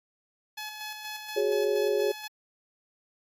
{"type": "tone with tremolo", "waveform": "10% pulse", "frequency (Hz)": 853, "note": "G#5", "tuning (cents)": 46, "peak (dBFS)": -27, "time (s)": [0.57, 2.28], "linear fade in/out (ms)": 10, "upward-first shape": "square", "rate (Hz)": 4.2, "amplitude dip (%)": 40}
{"type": "chord", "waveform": "sine", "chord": "F# suspended second", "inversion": "none", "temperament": "equal", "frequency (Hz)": [370, 415.3, 554.4], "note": ["F#4", "G#4", "C#5"], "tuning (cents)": [0, 0, 0], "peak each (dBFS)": [-30, -25, -30], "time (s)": [1.36, 2.12], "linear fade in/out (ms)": 10}
{"effects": ["AAC 64 kbps"]}